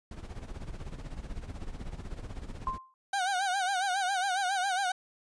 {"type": "noise with tremolo", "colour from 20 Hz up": "brown", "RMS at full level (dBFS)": -37, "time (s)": [0.11, 2.78], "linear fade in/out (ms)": 2, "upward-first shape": "sine", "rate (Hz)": 16, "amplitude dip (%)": 70}
{"type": "tone with exponential decay", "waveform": "sine", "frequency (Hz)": 1046.5, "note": "C6", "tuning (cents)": 0, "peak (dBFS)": -26, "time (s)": [2.67, 2.94], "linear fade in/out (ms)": 1, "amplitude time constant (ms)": 58}
{"type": "tone with vibrato", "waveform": "30% pulse", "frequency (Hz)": 761, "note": "F#5", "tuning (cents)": 48, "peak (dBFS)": -25, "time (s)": [3.13, 4.92], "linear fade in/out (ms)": 5, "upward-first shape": "sine", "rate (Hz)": 7.3, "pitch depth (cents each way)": 100}
{"effects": ["resampled to 22050 Hz"]}